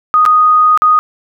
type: tone with dropouts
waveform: sine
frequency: 1242 Hz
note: D#6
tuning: 3 cents flat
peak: -5 dBFS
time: 0.14-0.99 s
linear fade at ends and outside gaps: 0 ms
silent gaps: 0.253-0.261 / 0.775-0.82 s
effects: none